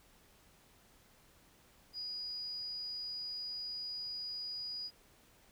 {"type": "tone", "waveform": "sine", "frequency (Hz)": 4910, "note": "D#8", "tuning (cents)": -24, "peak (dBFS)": -39, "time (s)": [1.93, 4.91], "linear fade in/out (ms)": 50, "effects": ["pink hiss -65 dBFS RMS until 5.51 s"]}